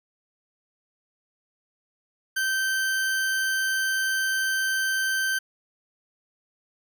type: tone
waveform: 40% pulse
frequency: 1553 Hz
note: G6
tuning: 17 cents flat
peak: -22 dBFS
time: 2.36-5.39 s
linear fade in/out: 10 ms
effects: none